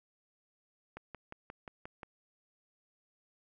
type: click train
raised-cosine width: 0.5 ms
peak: -29 dBFS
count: 7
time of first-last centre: 0.97-2.032 s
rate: 5.65 Hz
effects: none